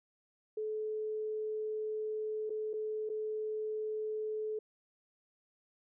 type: tone with dropouts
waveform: sine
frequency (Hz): 431.2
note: A4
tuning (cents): -35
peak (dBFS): -34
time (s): 0.57-4.59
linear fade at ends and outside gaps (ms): 5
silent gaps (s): 2.496-2.502 / 2.733-2.737 / 3.092-3.098
effects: none